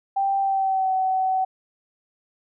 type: tone with pitch glide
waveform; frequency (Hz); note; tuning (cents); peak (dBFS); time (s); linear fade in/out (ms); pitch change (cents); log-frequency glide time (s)
sine; 785 to 755.6; G5 to F#5; +2 to +36; -19; 0.16-1.45; 10; -66; 0.4-0.92
effects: none